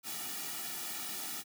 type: noise with comb filter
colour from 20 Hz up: white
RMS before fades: -40 dBFS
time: 0.03-1.44 s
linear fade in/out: 50 ms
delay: 1.9 ms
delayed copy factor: -0.85
effects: high-pass 150 Hz 12 dB/octave